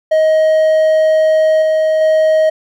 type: tone with level steps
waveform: triangle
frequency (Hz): 629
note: D#5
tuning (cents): +19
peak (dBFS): -6 / -8 / -6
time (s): 0.11-2.5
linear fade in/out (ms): 10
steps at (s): 1.62 / 2.01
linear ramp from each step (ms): 2
effects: none